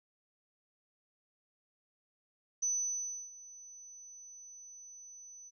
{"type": "tone with ADSR envelope", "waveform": "sine", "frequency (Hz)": 6000, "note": "F#8", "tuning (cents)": 23, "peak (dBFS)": -29, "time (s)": [2.62, 5.51], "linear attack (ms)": 11, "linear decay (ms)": 670, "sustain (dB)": -20, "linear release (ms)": 34, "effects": []}